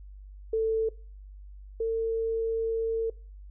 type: tone pair in turn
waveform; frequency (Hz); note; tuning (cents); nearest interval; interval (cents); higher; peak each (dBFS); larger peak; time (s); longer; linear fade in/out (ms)
sine; 444.4 / 451.6; A4 / A4; +17 / +45; unison; 28; second; -23 / -25; first; 0.53-0.89 / 1.8-3.1; second; 5
effects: noise-tail reverb RT60 0.4 s tail -22 dB re dry + added 49 Hz sine -43 dBFS peak until 3.5 s